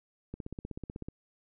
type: click train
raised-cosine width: 3 ms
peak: -26 dBFS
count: 13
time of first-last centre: 0.34-1.085 s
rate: 16.1 Hz
effects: none

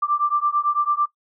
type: beating tone pair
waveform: sine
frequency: 1174.7 / 1183.7 Hz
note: D6 / D6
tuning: 0 / +13 cents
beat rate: 9 Hz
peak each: -21 dBFS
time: 0.02-1.06 s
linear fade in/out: 10 ms
effects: noise-tail reverb RT60 0.1 s tail -19 dB re dry

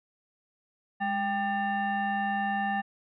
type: tone with frequency modulation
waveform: sine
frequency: 790 Hz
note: G5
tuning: 13 cents sharp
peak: -26 dBFS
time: 1-2.82 s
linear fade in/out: 20 ms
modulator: 995 Hz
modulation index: 1
effects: none

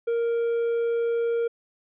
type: tone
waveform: triangle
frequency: 466.2 Hz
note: A#4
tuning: in tune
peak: -20 dBFS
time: 0.07-1.48 s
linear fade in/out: 10 ms
effects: resampled to 8000 Hz

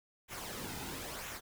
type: noise with flanger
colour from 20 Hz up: pink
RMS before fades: -43 dBFS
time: 0.28-1.41 s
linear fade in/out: 50 ms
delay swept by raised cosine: 0.21 to 1.81 ms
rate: 1 Hz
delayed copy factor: -0.55
effects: none

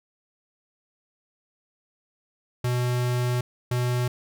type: tone pair in turn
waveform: square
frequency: 123.47 / 123.47 Hz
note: B2 / B2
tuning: 0 / 0 cents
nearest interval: unison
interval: 0 cents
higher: neither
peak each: -23 dBFS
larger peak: neither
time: 2.64-3.41 / 3.71-4.08 s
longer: first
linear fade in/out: 5 ms
effects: none

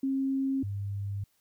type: tone pair in turn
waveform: sine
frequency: 269.1 / 100.04 Hz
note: C4 / G2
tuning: +49 / +36 cents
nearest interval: octave + perfect fourth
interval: 1713 cents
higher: first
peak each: -26 / -31 dBFS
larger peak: first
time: 0.03-0.63 / 0.63-1.24 s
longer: second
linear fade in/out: 5 ms
effects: white hiss -71 dBFS RMS until 1.4 s

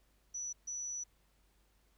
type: tone bursts at uneven times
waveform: sine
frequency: 5920 Hz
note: F#8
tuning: in tune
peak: -38 dBFS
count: 2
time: 0.34-0.53 / 0.67-1.04 s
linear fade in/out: 10 ms
effects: added 50 Hz sine -70 dBFS peak until 1.97 s + pink hiss -74 dBFS RMS until 1.97 s

